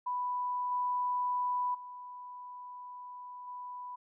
sine tone with level steps, 990 Hz, B5, 4 cents sharp, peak -31 / -29 / -43 / -40 dBFS, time 0.06-3.96 s, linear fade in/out 10 ms, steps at 0.71 / 1.74 / 3.47 s, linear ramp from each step 10 ms, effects none

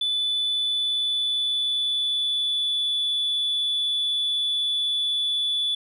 sine tone with pitch glide, 3486 to 3456 Hz, A7 to A7, -17 to -32 cents, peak -20 dBFS, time 0.01-5.75 s, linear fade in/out 5 ms, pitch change -15 cents, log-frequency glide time 0.48-2.95 s, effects tanh soft clip ceiling -19 dBFS

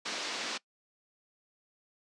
white band-pass noise, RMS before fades -37 dBFS, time 0.05-0.58 s, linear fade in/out 10 ms, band 210 to 5500 Hz, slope 24 dB/octave, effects noise-tail reverb RT60 0.1 s tail -22 dB re dry + resampled to 22050 Hz

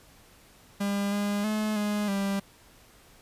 45% pulse tone with pitch steps, 201 / 204 / 214.4 / 208 / 197.6 Hz, G3 / G#3 / A3 / G#3 / G3, +44 / -31 / -45 / +3 / +14 cents, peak -26 dBFS, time 0.8-2.4 s, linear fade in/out 10 ms, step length 320 ms, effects pink hiss -56 dBFS RMS until 3.21 s + resampled to 32000 Hz

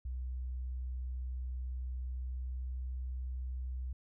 sine tone with pitch glide, 63 to 63.4 Hz, B1 to B1, +35 to +46 cents, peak -36 dBFS, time 0.05-3.93 s, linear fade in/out 5 ms, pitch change +11 cents, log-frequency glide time 1.99-2.86 s, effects none

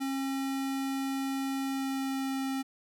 square tone with pitch glide, 270 to 267.7 Hz, C#4 to C4, -45 to +40 cents, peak -31 dBFS, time 0-2.63 s, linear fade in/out 20 ms, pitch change -15 cents, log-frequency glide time 1.64-2.51 s, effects none

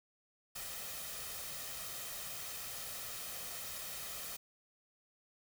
white noise with comb filter, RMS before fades -44 dBFS, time 0.55-4.37 s, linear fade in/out 10 ms, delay 1.6 ms, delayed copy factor +0.5, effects none

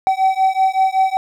triangle beating tone pair, 761 / 766.3 Hz, F#5 / G5, +48 / -40 cents, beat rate 5.3 Hz, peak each -14 dBFS, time 0.07-1.17 s, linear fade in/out 0 ms, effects none

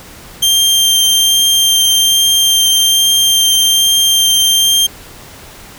sawtooth tone with vibrato, 3169 Hz, G7, 18 cents sharp, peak -5 dBFS, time 0.42-4.87 s, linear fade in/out 10 ms, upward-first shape triangle, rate 1.2 Hz, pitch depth 9 cents each way, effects pink hiss -35 dBFS RMS until 5.78 s

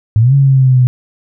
sine exponential two-way sweep, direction up then down, 103.83 to 140 to 124.5 Hz, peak -5 dBFS, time 0.16-0.87 s, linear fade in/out 0 ms, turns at 0.34 s, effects none

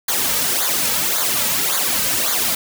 white noise with flanger, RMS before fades -19 dBFS, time 0.08-2.55 s, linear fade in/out 5 ms, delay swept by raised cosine 0.36 to 2.86 ms, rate 1.8 Hz, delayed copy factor -0.75, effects none

